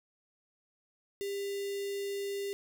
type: tone with notch filter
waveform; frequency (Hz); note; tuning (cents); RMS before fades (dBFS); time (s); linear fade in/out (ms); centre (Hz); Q
square; 399.2; G4; +32; -36; 1.21-2.53; 0; 1200; 1.3
effects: none